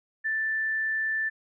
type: tone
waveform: sine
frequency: 1765 Hz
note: A6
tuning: 5 cents sharp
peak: -25 dBFS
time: 0.24-1.3 s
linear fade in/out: 20 ms
effects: none